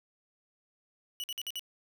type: tone bursts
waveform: 40% pulse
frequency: 2943 Hz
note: F#7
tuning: 10 cents flat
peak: -34 dBFS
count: 5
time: 1.2-1.594 s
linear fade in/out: 0 ms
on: 38 ms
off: 51 ms
effects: none